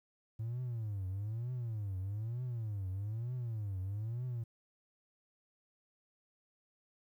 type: tone with vibrato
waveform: triangle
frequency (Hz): 108.6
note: A2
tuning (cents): -22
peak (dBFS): -33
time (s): 0.39-4.44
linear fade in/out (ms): 10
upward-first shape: triangle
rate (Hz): 1.1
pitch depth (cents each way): 290
effects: tanh soft clip ceiling -31 dBFS + 12-bit